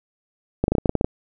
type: clicks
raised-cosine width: 2 ms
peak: -5 dBFS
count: 10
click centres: 0.64 / 0.681 / 0.72 / 0.752 / 0.783 / 0.858 / 0.894 / 0.953 / 1.011 / 1.045 s
effects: none